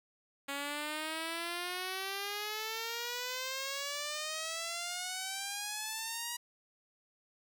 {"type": "exponential sweep", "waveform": "5% pulse", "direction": "up", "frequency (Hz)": [277.2, 963], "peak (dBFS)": -25, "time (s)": [0.48, 6.37], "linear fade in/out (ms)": 10, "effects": []}